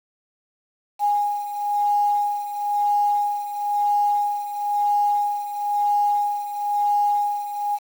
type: beating tone pair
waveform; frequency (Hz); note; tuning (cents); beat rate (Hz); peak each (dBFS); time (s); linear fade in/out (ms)
sine; 823 / 824; G#5 / G#5; -16 / -14; 1; -20 / -25; 0.99-7.79; 50
effects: 7-bit